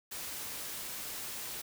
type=noise; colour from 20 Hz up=white; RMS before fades=-41 dBFS; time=0.11-1.62 s; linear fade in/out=10 ms; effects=none